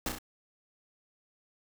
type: noise with echo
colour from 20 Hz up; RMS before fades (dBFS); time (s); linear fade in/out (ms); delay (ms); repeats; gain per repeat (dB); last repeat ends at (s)
pink; -32; 0.06-0.09; 2; 32; 3; -4; 0.186
effects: none